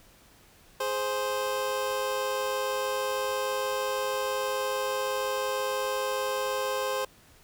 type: tone pair together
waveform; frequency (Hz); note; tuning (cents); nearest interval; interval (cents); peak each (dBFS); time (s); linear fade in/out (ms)
25% pulse; 417 / 523.3; G#4 / C5; +7 / 0; major third; 393; -30 / -25; 0.8-7.05; 5
effects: pink hiss -57 dBFS RMS until 7.43 s